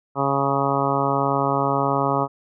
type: harmonic tone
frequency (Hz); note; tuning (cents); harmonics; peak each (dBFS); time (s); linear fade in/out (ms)
138.59; C#3; 0; 1 / 2 / 3 / 4 / 5 / 6 / 7 / 8 / 9; -27 / -27 / -27 / -27 / -27 / -27 / -27 / -27 / -27; 0.15-2.28; 50
effects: none